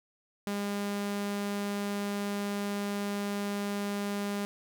sawtooth tone, 202.7 Hz, G#3, 42 cents flat, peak -27 dBFS, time 0.47-4.45 s, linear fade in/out 0 ms, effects none

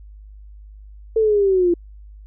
sine linear sweep, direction down, 450.2 to 340 Hz, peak -13 dBFS, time 1.16-1.74 s, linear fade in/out 5 ms, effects added 51 Hz sine -38 dBFS peak until 2.26 s

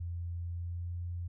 sine tone with pitch glide, 86 to 87.15 Hz, F2 to F2, -26 to -3 cents, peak -35 dBFS, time 0-1.28 s, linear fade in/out 10 ms, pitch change +23 cents, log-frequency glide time 0.46-0.97 s, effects none

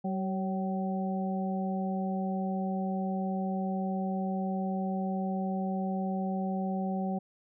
harmonic tone with a mistuned harmonic, 190.7 Hz, G3, 47 cents flat, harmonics 1 / 2 / 3 / 4, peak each -30 / -41 / -40 / -37 dBFS, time 0.04-7.19 s, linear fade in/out 10 ms, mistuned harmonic 3, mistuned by -48 cents, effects none

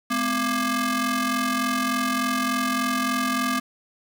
sawtooth ring-modulated tone, 466.2 Hz, A#4, in tune, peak -15 dBFS, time 0.1-3.6 s, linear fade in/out 10 ms, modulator 721 Hz, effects none

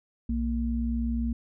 sine tone pair together, 61.45 / 232 Hz, B1 / A#3, -8 / -8 cents, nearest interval octave + major seventh, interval 2300 cents, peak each -28 dBFS, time 0.29-1.33 s, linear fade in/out 5 ms, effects none

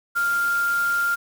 sine tone in noise, 1396.9 Hz, F6, in tune, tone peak -19 dBFS, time 0.15-1.16 s, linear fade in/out 20 ms, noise white, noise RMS -36 dBFS, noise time 0.15-1.16 s, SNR +14 dB, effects none

